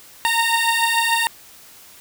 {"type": "beating tone pair", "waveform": "15% pulse", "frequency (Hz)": [917, 923.8], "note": ["A#5", "A#5"], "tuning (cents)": [-29, -16], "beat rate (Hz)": 6.8, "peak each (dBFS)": -13, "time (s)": [0.25, 1.27], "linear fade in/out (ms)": 0, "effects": ["white hiss -45 dBFS RMS until 2 s"]}